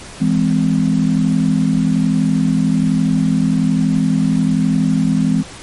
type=chord; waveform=sine; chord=E augmented; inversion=none; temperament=just; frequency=164.81 / 206 / 257.5 Hz; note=E3 / G#3 / B#3; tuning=0 / -14 / -28 cents; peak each=-16 dBFS; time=0.2-5.43 s; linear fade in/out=20 ms; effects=pink hiss -34 dBFS RMS until 5.62 s + MP3 48 kbps